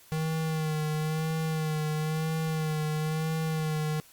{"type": "tone with vibrato", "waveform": "square", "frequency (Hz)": 156.7, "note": "D#3", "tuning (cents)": 13, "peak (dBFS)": -28, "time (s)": [0.12, 4], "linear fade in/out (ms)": 0, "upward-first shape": "sine", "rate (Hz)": 1, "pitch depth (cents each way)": 35, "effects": ["white hiss -56 dBFS RMS until 4.12 s", "Opus 48 kbps"]}